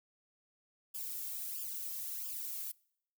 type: noise with flanger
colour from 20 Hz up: violet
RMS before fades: -41 dBFS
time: 0.94-2.72 s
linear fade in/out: 10 ms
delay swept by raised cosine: 0.49 to 2.09 ms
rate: 1.5 Hz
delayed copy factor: -0.85
effects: noise-tail reverb RT60 0.7 s tail -25 dB re dry